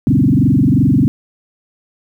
sine tone with frequency modulation, 197.5 Hz, G3, 13 cents sharp, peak -8 dBFS, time 0.07-1.08 s, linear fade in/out 0 ms, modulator 22.8 Hz, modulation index 3.9, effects 8-bit

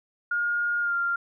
sine tone with pitch glide, 1423 to 1392.1 Hz, F6 to F6, +32 to -6 cents, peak -23 dBFS, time 0.31-1.16 s, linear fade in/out 5 ms, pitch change -38 cents, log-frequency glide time 0.81-0.94 s, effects none

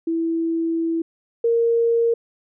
sine tone pair in turn, 329.6 / 464.3 Hz, E4 / A#4, 0 / -7 cents, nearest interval tritone, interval 593 cents, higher second, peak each -19 / -15 dBFS, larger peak second, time 0.07-1.02 / 1.44-2.14 s, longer first, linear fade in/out 5 ms, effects none

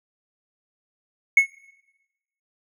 triangle tone with exponential decay, 2192 Hz, C#7, 20 cents flat, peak -4 dBFS, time 1.37-1.49 s, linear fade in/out 5 ms, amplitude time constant 24 ms, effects noise-tail reverb RT60 1.0 s tail -22 dB re dry + tanh soft clip ceiling -6 dBFS

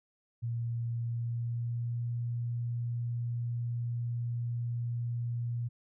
sine tone with pitch glide, 117.3 to 119.01 Hz, A#2 to A#2, +11 to +36 cents, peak -31 dBFS, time 0.42-5.69 s, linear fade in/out 20 ms, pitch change +25 cents, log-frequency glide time 1.03-2.06 s, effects none

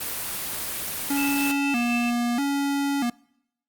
white noise, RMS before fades -30 dBFS, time 0-1.52 s, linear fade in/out 10 ms
square tone with vibrato, 259.2 Hz, C4, 16 cents flat, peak -23 dBFS, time 1.1-3.1 s, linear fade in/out 5 ms, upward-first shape square, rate 0.78 Hz, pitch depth 140 cents each way
sine tone with tremolo, 2637 Hz, E7, in tune, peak -27 dBFS, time 1.16-2.11 s, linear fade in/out 20 ms, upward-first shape sine, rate 4.1 Hz, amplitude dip 35%
effects noise-tail reverb RT60 0.8 s tail -26 dB re dry + Opus 32 kbps

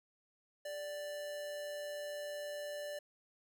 square tone with amplitude modulation, 587.3 Hz, D5, in tune, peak -40 dBFS, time 0.65-2.99 s, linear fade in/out 5 ms, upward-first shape sine, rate 173 Hz, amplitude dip 30%, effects none

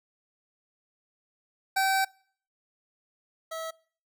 25% pulse tone pair in turn, 771 / 648.3 Hz, G5 / E5, -29 / -29 cents, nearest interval minor third, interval 300 cents, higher first, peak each -19 / -30 dBFS, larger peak first, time 1.76-2.05 / 3.51-3.71 s, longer first, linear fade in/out 10 ms, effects noise-tail reverb RT60 0.5 s tail -24 dB re dry

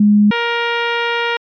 sine / 10% pulse tone pair in turn, 207.7 / 470.1 Hz, G#3 / A#4, 0 / +15 cents, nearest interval octave + major second, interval 1415 cents, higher second, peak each -7 dBFS, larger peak neither, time 0-0.31 / 0.31-1.37 s, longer second, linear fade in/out 5 ms, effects resampled to 11025 Hz

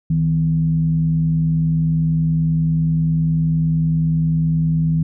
sine tone with frequency modulation, 159.6 Hz, D#3, 44 cents sharp, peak -14 dBFS, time 0.1-5.03 s, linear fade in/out 5 ms, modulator 90.3 Hz, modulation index 0.37, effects none

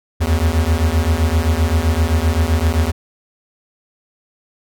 square beating tone pair, 76.8 / 84.5 Hz, D#2 / E2, -22 / +43 cents, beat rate 7.7 Hz, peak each -17 dBFS, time 0.2-2.92 s, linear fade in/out 20 ms, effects none

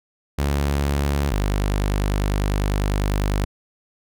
sawtooth tone pair in turn, 70.9 / 50.03 Hz, C#2 / G1, +40 / +36 cents, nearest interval tritone, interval 604 cents, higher first, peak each -15 dBFS, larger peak neither, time 0.38-1.31 / 1.31-3.45 s, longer second, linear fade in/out 10 ms, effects none

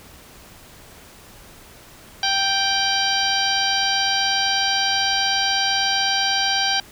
harmonic tone with a mistuned harmonic, 784 Hz, G5, in tune, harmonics 1 / 2 / 3 / 4 / 5 / 6 / 7, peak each -24 / -25 / -30 / -24 / -28 / -24 / -28 dBFS, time 2.23-6.8 s, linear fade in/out 2 ms, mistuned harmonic 7, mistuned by +66 cents, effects pink hiss -45 dBFS RMS until 6.91 s

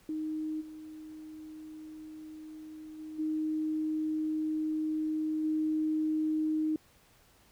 sine tone with level steps, 311.1 Hz, D#4, in tune, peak -32 / -43 / -40 / -29 / -27 dBFS, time 0.09-6.76 s, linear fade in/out 2 ms, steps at 0.6 / 2.98 / 3.18 / 5.43 s, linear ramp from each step 20 ms, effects pink hiss -63 dBFS RMS until 7.51 s

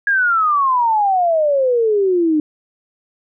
sine exponential sweep, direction down, 1661.2 to 298.4 Hz, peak -12 dBFS, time 0.07-2.4 s, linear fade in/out 2 ms, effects none

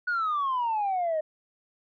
sine exponential sweep, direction down, 1480 to 609 Hz, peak -23 dBFS, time 0.07-1.21 s, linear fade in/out 10 ms, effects tanh soft clip ceiling -22 dBFS

